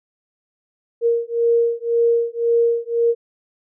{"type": "beating tone pair", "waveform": "sine", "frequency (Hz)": [466.2, 468.1], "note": ["A#4", "A#4"], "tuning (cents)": [0, 7], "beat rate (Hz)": 1.9, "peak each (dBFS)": -18, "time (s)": [1.01, 3.15], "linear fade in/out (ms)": 50, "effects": []}